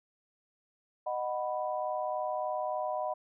sine chord, B major, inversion first, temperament just, 617.4 / 740.8 / 987.8 Hz, D#5 / F#5 / B5, -14 / +2 / 0 cents, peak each -34 / -35 / -37 dBFS, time 1.06-3.14 s, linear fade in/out 10 ms, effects none

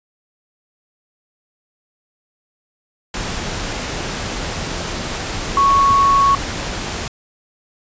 sine tone in noise, 1108.7 Hz, C#6, in tune, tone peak -10 dBFS, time 5.57-6.35 s, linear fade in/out 2 ms, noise pink, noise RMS -24 dBFS, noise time 3.14-7.08 s, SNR +11 dB, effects resampled to 16000 Hz

